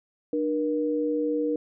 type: tone pair together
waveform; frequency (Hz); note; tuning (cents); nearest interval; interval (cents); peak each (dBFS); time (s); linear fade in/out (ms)
sine; 300.2 / 476.5; D4 / A#4; +38 / +38; minor sixth; 800; -26; 0.33-1.56; 2
effects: none